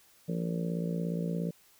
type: harmonic tone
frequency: 57.1 Hz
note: A#1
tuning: 35 cents flat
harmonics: 3 / 4 / 5 / 6 / 7 / 8 / 9 / 10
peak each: -31 / -40 / -44 / -47 / -47 / -40 / -46 / -45 dBFS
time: 0.28-1.51 s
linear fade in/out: 10 ms
effects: white hiss -62 dBFS RMS until 1.79 s